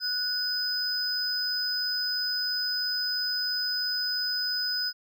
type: tone pair together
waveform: triangle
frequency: 1480 / 5017 Hz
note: F#6 / D#8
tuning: 0 / +13 cents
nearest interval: octave + major sixth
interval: 2113 cents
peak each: -32 / -26 dBFS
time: 0-4.93 s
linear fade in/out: 50 ms
effects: none